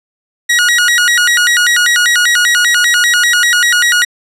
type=tone with vibrato; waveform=sawtooth; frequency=1661.2 Hz; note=G#6; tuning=in tune; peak=-4 dBFS; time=0.49-4.05 s; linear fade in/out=10 ms; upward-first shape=square; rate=5.1 Hz; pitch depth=240 cents each way; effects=low-pass 10000 Hz 12 dB/octave